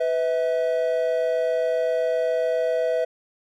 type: tone pair together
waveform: triangle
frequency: 499.5 / 647 Hz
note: B4 / E5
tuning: +20 / -32 cents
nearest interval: major third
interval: 448 cents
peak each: -21 dBFS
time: 0-3.05 s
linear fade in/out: 10 ms
effects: none